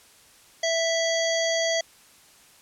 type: harmonic tone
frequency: 659.3 Hz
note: E5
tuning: in tune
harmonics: 1 / 3 / 5 / 7 / 9 / 10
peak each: -24 / -29 / -31 / -32 / -34 / -34 dBFS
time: 0.63-1.81 s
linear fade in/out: 5 ms
effects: white hiss -54 dBFS RMS until 2.61 s + low-pass 11000 Hz 12 dB/octave